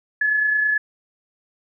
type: tone with amplitude modulation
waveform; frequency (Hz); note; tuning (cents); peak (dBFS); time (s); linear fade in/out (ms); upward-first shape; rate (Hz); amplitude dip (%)
sine; 1710; A6; -50; -15; 0.21-0.78; 5; sine; 29.3; 35
effects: none